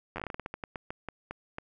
slowing click train, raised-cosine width 0.5 ms, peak -21 dBFS, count 18, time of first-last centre 0.16-1.584 s, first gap 10 ms, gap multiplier 1.23, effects none

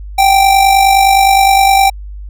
square tone with amplitude modulation, 782 Hz, G5, 4 cents flat, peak -4 dBFS, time 0.18-1.9 s, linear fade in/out 10 ms, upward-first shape sine, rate 49.7 Hz, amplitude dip 50%, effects added 50 Hz sine -24 dBFS peak until 2.29 s

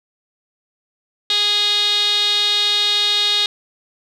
sawtooth tone with band-pass filter, 413.6 Hz, G#4, 7 cents flat, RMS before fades -17 dBFS, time 1.3-3.46 s, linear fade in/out 2 ms, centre 3700 Hz, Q 8.7, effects none

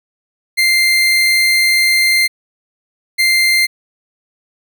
30% pulse tone pair in turn, 2093 / 2093 Hz, C7 / C7, 0 / 0 cents, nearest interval unison, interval 0 cents, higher neither, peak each -7 dBFS, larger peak neither, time 0.57-2.28 / 3.18-3.67 s, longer first, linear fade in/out 20 ms, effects none

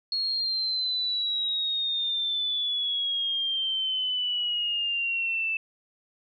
sine exponential sweep, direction down, 4317 to 2637 Hz, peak -25 dBFS, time 0.12-5.57 s, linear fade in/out 2 ms, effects none

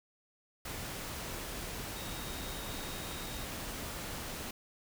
sine tone in noise, 3743 Hz, A#7, 6 cents sharp, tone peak -50 dBFS, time 1.96-3.45 s, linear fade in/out 5 ms, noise pink, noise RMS -41 dBFS, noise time 0.65-4.51 s, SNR -12 dB, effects none

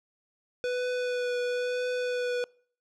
square tone with vibrato, 494.4 Hz, B4, 2 cents sharp, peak -28 dBFS, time 0.64-2.44 s, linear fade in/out 0 ms, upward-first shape triangle, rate 1 Hz, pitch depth 15 cents each way, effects noise-tail reverb RT60 0.5 s tail -25 dB re dry + low-pass 5000 Hz 12 dB/octave

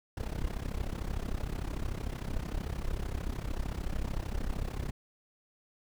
brown noise with amplitude modulation, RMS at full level -31 dBFS, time 0.17-4.91 s, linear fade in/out 2 ms, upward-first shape sine, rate 33.3 Hz, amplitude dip 85%, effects none

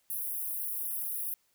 white high-pass noise, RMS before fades -35 dBFS, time 0.1-1.34 s, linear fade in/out 0 ms, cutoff 9800 Hz, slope 96 dB/octave, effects white hiss -72 dBFS RMS until 1.54 s

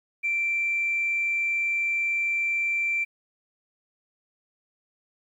sine tone, 2349 Hz, D7, in tune, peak -22 dBFS, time 0.23-3.05 s, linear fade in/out 20 ms, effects tanh soft clip ceiling -18 dBFS + 10-bit

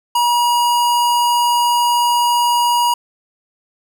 square tone, 959 Hz, A#5, 49 cents sharp, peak -13 dBFS, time 0.15-2.94 s, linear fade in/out 5 ms, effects none

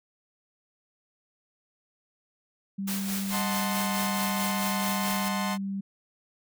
sine tone, 196 Hz, G3, in tune, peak -29 dBFS, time 2.78-5.81 s, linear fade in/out 10 ms
white noise with tremolo, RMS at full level -33 dBFS, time 2.87-5.29 s, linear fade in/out 10 ms, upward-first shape sine, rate 4.6 Hz, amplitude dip 50%
sawtooth chord, D# diminished seventh, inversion none, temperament equal, 622.3 / 740 / 880 / 1046.5 Hz, D#5 / F#5 / A5 / C6, 0 / 0 / 0 / 0 cents, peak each -34 / -32 / -32 / -29 dBFS, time 3.3-5.58 s, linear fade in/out 50 ms
effects none

